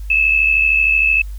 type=tone with amplitude modulation; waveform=sine; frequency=2605 Hz; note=E7; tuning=21 cents flat; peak=-8 dBFS; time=0.1-1.22 s; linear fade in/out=5 ms; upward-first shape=sine; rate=73.1 Hz; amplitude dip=65%; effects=added 50 Hz sine -25 dBFS peak until 1.38 s + white hiss -50 dBFS RMS until 1.38 s